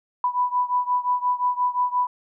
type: beating tone pair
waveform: sine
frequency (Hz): 987.8 / 993.5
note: B5 / B5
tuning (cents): 0 / +10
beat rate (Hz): 5.7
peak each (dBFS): -22 / -24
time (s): 0.24-2.07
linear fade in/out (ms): 2
effects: none